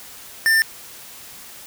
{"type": "tone", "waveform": "square", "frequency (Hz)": 1792, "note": "A6", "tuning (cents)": 31, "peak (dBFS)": -14, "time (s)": [0.46, 0.62], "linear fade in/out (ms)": 0, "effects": ["white hiss -40 dBFS RMS until 1.66 s"]}